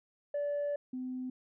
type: tone pair in turn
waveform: sine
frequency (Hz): 579 / 255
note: D5 / C4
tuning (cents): -25 / -44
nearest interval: octave + major second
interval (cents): 1419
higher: first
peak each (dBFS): -29 / -35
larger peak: first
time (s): 0.34-0.76 / 0.93-1.3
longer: first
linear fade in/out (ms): 5
effects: tanh soft clip ceiling -29 dBFS